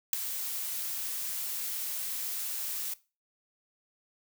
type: noise with ADSR envelope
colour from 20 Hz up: blue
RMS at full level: -21 dBFS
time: 0.13-2.94 s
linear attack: 3 ms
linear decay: 6 ms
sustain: -14 dB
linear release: 6 ms
effects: noise-tail reverb RT60 0.3 s tail -19 dB re dry